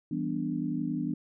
sine chord, E minor seventh, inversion none, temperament equal, 164.81 / 196 / 246.9 / 293.7 Hz, E3 / G3 / B3 / D4, 0 / 0 / 0 / 0 cents, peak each -35 / -37 / -33 / -33 dBFS, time 0.11-1.14 s, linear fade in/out 5 ms, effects none

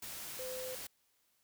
sine tone in noise, 512 Hz, C5, 38 cents flat, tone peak -41 dBFS, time 0.39-0.75 s, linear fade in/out 5 ms, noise white, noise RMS -45 dBFS, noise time 0.02-0.87 s, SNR +1 dB, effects white hiss -75 dBFS RMS until 1.43 s

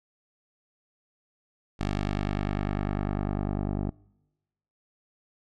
10% pulse tone with low-pass filter sweep, 50 Hz, G1, 35 cents sharp, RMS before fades -29 dBFS, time 1.79-3.91 s, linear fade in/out 20 ms, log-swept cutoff 5700 to 590 Hz, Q 0.75, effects noise-tail reverb RT60 1.0 s tail -25 dB re dry

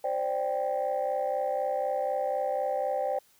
sine chord, C suspended second, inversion none, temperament equal, 523.3 / 587.3 / 784 Hz, C5 / D5 / G5, 0 / 0 / 0 cents, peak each -30 dBFS, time 0.04-3.19 s, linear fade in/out 5 ms, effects tanh soft clip ceiling -20 dBFS + white hiss -63 dBFS RMS until 3.39 s

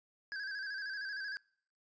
square tone with vibrato, 1609 Hz, G6, 45 cents sharp, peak -39 dBFS, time 0.32-1.37 s, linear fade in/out 0 ms, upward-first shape square, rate 13 Hz, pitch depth 59 cents each way, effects noise-tail reverb RT60 0.6 s tail -26 dB re dry + resampled to 16000 Hz

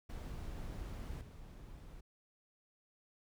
brown noise with level steps, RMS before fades -44 / -52 dBFS, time 0.09-2.01 s, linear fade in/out 10 ms, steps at 1.21 s, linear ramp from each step 2 ms, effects none

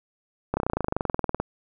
slowing click train, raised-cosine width 1 ms, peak -10 dBFS, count 22, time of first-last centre 0.54-1.4 s, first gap 30 ms, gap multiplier 1.03, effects none

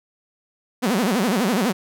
sawtooth tone with vibrato, 216.5 Hz, A3, 28 cents flat, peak -14 dBFS, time 0.82-1.73 s, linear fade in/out 20 ms, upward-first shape sine, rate 12 Hz, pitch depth 300 cents each way, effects none

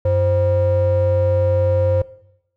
triangle ring-modulated tone, 215.9 Hz, A3, 33 cents flat, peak -9 dBFS, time 0.05-2.02 s, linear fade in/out 5 ms, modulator 310 Hz, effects noise-tail reverb RT60 0.8 s tail -19 dB re dry

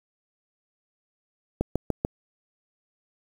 click train, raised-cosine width 2 ms, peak -10 dBFS, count 4, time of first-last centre 1.61-2.049 s, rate 6.83 Hz, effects 7-bit

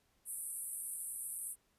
pink band-pass noise, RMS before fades -43 dBFS, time 0.25-1.56 s, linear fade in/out 50 ms, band 8600 to 12000 Hz, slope 96 dB/octave, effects pink hiss -75 dBFS RMS until 1.78 s + resampled to 32000 Hz

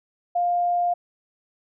sine tone, 703 Hz, F5, 11 cents sharp, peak -19 dBFS, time 0.35-0.94 s, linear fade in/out 10 ms, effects none

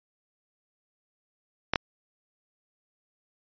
clicks, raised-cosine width 0.3 ms, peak -7 dBFS, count 2, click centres 1.736 / 1.758 s, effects resampled to 11025 Hz

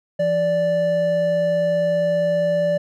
triangle tone pair together, 169.95 / 585 Hz, F3 / D5, -47 / -7 cents, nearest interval octave + major sixth, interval 2140 cents, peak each -24 / -15 dBFS, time 0.19-2.78 s, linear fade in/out 10 ms, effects none

